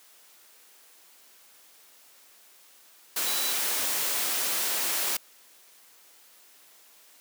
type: tone in noise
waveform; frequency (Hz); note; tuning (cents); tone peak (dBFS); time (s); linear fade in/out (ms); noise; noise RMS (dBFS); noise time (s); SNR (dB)
sine; 3951; B7; 0; -34; 3.26-3.53; 5; white; -28; 3.16-5.17; -9
effects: white hiss -56 dBFS RMS until 7.2 s + high-pass 300 Hz 12 dB/octave